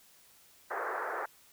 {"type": "band-pass noise", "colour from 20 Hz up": "white", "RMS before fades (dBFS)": -36, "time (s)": [0.7, 1.26], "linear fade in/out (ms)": 10, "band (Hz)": [380, 1700], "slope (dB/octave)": 48, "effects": ["white hiss -61 dBFS RMS until 1.52 s"]}